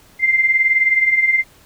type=beating tone pair; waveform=sine; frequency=2073 / 2092 Hz; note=C7 / C7; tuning=-17 / -1 cents; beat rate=19 Hz; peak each=-19 / -13 dBFS; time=0.19-1.44 s; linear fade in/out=50 ms; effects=pink hiss -49 dBFS RMS until 1.65 s